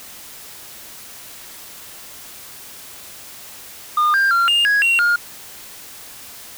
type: tone with pitch steps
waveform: sine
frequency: 1215 / 1592 / 1379 / 2820 / 1661 / 2745 / 1418 Hz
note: D#6 / G6 / F6 / F7 / G#6 / F7 / F6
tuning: -42 / +26 / -22 / +16 / 0 / -31 / +26 cents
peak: -10 dBFS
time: 3.97-5.16 s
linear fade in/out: 5 ms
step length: 170 ms
effects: tanh soft clip ceiling -12 dBFS + white hiss -38 dBFS RMS until 6.57 s